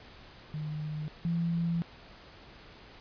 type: tone pair in turn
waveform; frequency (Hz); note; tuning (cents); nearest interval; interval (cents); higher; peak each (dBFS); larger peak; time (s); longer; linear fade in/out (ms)
sine; 152.4 / 168.74; D#3 / E3; -36 / +41; major second; 177; second; -33 / -27; second; 0.54-1.08 / 1.25-1.82; second; 0
effects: pink hiss -52 dBFS RMS until 3 s + resampled to 11025 Hz